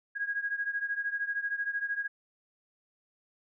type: beating tone pair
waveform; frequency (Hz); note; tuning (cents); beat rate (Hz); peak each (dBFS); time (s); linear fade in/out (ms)
sine; 1639 / 1652; G#6 / G#6; -23 / -10; 13; -32 / -35; 0.15-2.08; 20
effects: none